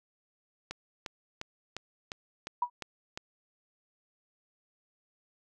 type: click train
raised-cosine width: 0.2 ms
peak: -20 dBFS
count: 8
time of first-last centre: 0.71-3.175 s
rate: 2.84 Hz
type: tone with exponential decay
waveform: sine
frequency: 971 Hz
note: B5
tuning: 30 cents flat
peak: -22 dBFS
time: 2.62-2.7 s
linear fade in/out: 5 ms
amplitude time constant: 17 ms
effects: none